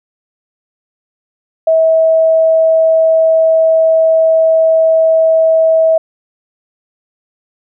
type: tone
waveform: sine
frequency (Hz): 646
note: E5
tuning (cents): -35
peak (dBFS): -6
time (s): 1.67-5.98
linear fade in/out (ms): 5
effects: none